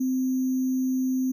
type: tone with sample-and-hold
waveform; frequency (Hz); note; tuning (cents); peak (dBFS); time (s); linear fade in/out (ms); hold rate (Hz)
sine; 259.2; C4; -16; -22; 0-1.32; 10; 6300
effects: none